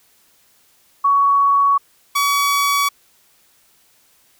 sine / sawtooth tone pair in turn, 1121 / 1134 Hz, C#6 / C#6, +19 / +39 cents, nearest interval unison, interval 20 cents, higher second, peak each -11 dBFS, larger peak neither, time 1.04-1.78 / 2.15-2.89 s, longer neither, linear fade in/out 10 ms, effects white hiss -56 dBFS RMS until 4.39 s

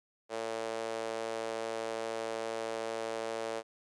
sawtooth tone with high-pass filter, 112.8 Hz, A2, 44 cents sharp, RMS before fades -37 dBFS, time 0.29-3.63 s, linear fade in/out 50 ms, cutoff 510 Hz, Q 2.9, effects resampled to 22050 Hz

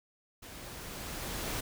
pink noise with level ramp, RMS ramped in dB -48 to -35 dBFS, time 0.42-1.61 s, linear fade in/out 10 ms, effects none

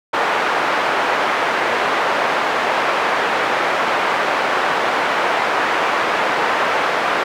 pink band-pass noise, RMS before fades -18 dBFS, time 0.13-7.24 s, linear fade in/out 10 ms, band 630 to 1800 Hz, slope 12 dB/octave, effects none

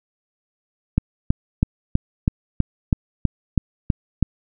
click train, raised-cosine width 5 ms, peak -3 dBFS, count 11, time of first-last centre 0.98-4.227 s, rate 3.08 Hz, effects none

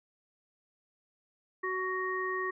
harmonic tone, 373 Hz, F#4, 14 cents sharp, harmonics 1 / 3 / 5, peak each -35 / -35 / -35 dBFS, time 1.63-2.51 s, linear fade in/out 10 ms, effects none

